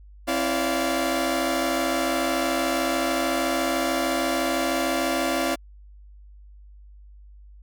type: tone cluster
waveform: sawtooth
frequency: 265.4 / 331.7 / 577 / 697 Hz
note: C4 / E4 / D5 / F5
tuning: +25 / +11 / -31 / -4 cents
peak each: -24 dBFS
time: 0.27-5.56 s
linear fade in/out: 20 ms
effects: added 50 Hz sine -44 dBFS peak until 7.62 s